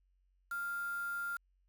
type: tone with quantisation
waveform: sine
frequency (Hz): 1396.9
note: F6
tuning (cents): 0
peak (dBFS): -36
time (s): 0.51-1.37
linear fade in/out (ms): 5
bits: 8
effects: added 46 Hz sine -70 dBFS peak until 1.68 s